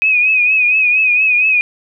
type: tone with vibrato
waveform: sine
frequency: 2512 Hz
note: D#7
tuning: 16 cents sharp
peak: -9 dBFS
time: 0.02-1.61 s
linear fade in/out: 0 ms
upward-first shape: triangle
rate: 4.3 Hz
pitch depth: 72 cents each way
effects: none